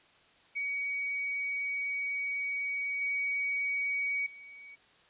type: tone with level steps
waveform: sine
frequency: 2256 Hz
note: C#7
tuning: 30 cents sharp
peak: -31 / -29 / -47 dBFS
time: 0.55-4.76 s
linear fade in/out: 20 ms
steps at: 3.01 / 4.26 s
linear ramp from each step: 5 ms
effects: white hiss -62 dBFS RMS until 5.09 s + resampled to 8000 Hz